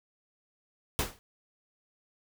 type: noise with exponential decay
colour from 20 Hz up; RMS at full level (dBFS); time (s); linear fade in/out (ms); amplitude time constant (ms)
pink; -25; 0.99-1.19; 0; 43
effects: none